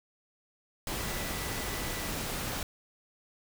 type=tone in noise; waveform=sine; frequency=1975.5 Hz; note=B6; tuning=in tune; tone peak=-45 dBFS; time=0.99-2.1 s; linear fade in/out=2 ms; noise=pink; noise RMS=-35 dBFS; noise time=0.87-2.63 s; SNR=-13 dB; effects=none